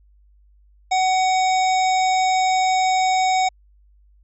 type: harmonic tone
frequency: 749 Hz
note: F#5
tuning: 21 cents sharp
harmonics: 1 / 3 / 5 / 7 / 9 / 10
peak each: -16 / -26 / -30 / -33 / -35 / -36 dBFS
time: 0.91-3.49 s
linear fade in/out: 10 ms
effects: added 50 Hz sine -51 dBFS peak until 4.23 s